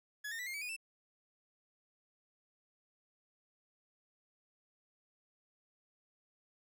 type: tone with pitch steps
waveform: 40% pulse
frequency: 1694 / 1826.1 / 1968.5 / 2122 / 2287 / 2466 / 2658 Hz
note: G#6 / A#6 / B6 / C7 / D7 / D#7 / E7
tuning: +34 / -36 / -6 / +24 / -47 / -16 / +14 cents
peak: -39 dBFS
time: 0.24-0.765 s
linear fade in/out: 10 ms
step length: 75 ms
effects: none